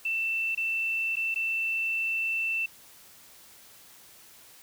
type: tone with dropouts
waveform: sine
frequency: 2672 Hz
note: E7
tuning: 23 cents sharp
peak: -26 dBFS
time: 0.05-2.66 s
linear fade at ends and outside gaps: 5 ms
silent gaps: 0.55-0.574 / 1.157-1.167 / 1.344-1.358 s
effects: white hiss -53 dBFS RMS until 4.62 s